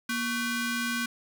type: ring-modulated tone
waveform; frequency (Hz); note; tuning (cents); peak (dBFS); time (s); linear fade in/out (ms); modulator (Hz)
sawtooth; 880; A5; 0; -21; 0.09-1.06; 5; 642
effects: none